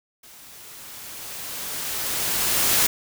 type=noise with level ramp; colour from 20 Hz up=white; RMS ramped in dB=-47 to -18 dBFS; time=0.23-2.87 s; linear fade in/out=5 ms; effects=none